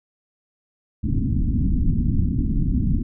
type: low-pass noise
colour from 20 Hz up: pink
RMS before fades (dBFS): -20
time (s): 1.03-3.03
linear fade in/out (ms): 10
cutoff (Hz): 280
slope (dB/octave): 48
effects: none